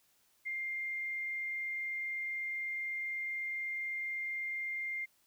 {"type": "tone", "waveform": "sine", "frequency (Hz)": 2108, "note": "C7", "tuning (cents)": 12, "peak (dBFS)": -35, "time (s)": [0.45, 5.06], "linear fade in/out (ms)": 20, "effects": ["white hiss -71 dBFS RMS until 5.26 s"]}